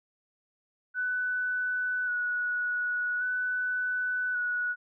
sine tone with vibrato, 1480 Hz, F#6, in tune, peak -27 dBFS, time 0.94-4.76 s, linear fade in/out 50 ms, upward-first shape square, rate 0.44 Hz, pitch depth 17 cents each way, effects none

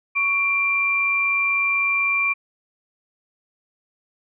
sine tone pair together, 1116 / 2368 Hz, C#6 / D7, +11 / +14 cents, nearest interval octave + minor second, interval 1303 cents, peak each -27 / -18 dBFS, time 0.15-2.34 s, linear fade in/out 20 ms, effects none

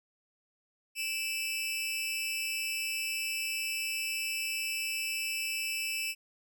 sawtooth tone with amplitude modulation, 2637 Hz, E7, in tune, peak -25 dBFS, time 0.95-6.15 s, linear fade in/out 50 ms, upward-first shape sine, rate 293 Hz, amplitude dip 80%, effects none

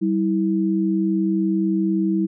sine tone pair together, 193 / 324.6 Hz, G3 / E4, -27 / -27 cents, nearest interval major sixth, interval 900 cents, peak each -20 dBFS, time 0.01-2.27 s, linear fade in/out 20 ms, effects none

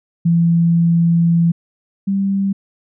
sine tone pair in turn, 168.6 / 196.05 Hz, E3 / G3, +39 / 0 cents, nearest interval minor third, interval 261 cents, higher second, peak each -10 / -14 dBFS, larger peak first, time 0.25-1.52 / 2.07-2.53 s, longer first, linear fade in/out 10 ms, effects none

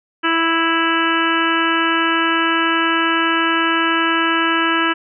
harmonic tone, 329.6 Hz, E4, in tune, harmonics 1 / 2 / 3 / 4 / 5 / 6 / 7 / 8 / 9, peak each -20 / -32 / -23 / -20 / -20 / -29 / -28 / -26 / -24 dBFS, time 0.23-4.94 s, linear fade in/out 20 ms, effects none

